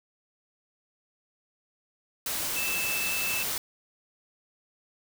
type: tone in noise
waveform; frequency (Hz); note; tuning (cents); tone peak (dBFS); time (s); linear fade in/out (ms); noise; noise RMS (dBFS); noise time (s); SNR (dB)
sine; 2637; E7; 0; -30; 2.56-3.43; 2; white; -31; 2.26-3.58; -2
effects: none